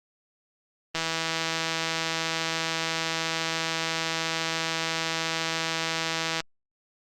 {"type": "click train", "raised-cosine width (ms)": 0.2, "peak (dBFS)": -10, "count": 890, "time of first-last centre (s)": [0.95, 6.404], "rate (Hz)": 163, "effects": ["Opus 32 kbps"]}